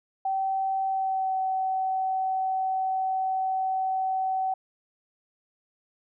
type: tone with pitch glide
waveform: sine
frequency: 770 to 759 Hz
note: G5 to F#5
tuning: -31 to +44 cents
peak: -24 dBFS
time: 0.25-4.54 s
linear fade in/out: 5 ms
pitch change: -25 cents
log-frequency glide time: 0.87-1.37 s
effects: none